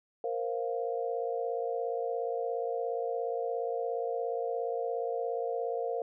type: chord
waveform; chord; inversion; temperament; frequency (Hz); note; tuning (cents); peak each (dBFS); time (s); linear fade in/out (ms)
sine; Bb suspended second; none; equal; 466.2 / 523.3 / 698.5; Bb4 / C5 / F5; 0 / 0 / 0; -33 / -36 / -36; 0.24-6.02; 2
effects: none